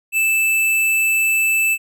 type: tone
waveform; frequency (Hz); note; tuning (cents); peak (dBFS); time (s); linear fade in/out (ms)
square; 2637; E7; 0; -15; 0.12-1.78; 50
effects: none